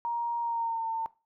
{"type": "tone with pitch glide", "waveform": "sine", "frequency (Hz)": [940, 902.8], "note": ["A#5", "A5"], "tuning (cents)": [14, 44], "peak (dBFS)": -28, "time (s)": [0.05, 1.06], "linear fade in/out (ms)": 0, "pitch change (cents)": -70, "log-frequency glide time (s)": [0.4, 0.87], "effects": ["noise-tail reverb RT60 0.3 s tail -19 dB re dry"]}